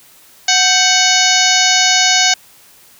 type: harmonic tone with a mistuned harmonic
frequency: 740 Hz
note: F#5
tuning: in tune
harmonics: 1 / 2 / 3 / 4 / 5 / 6 / 7 / 8 / 9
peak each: -18 / -18 / -18 / -18 / -18 / -18 / -18 / -18 / -18 dBFS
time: 0.48-2.34 s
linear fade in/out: 5 ms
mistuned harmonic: 2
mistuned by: +91 cents
effects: white hiss -45 dBFS RMS until 2.99 s